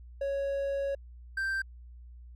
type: tone pair in turn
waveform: triangle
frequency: 554.4 / 1568.1 Hz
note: C#5 / G6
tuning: 0 / 0 cents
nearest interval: octave + tritone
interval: 1800 cents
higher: second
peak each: -27 dBFS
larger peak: neither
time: 0.21-0.95 / 1.37-1.62 s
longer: first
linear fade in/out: 5 ms
effects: added 60 Hz sine -46 dBFS peak until 2.35 s